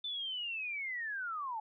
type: linear sweep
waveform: sine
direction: down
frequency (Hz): 3548 to 840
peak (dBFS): -36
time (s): 0.04-1.6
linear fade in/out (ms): 5
effects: none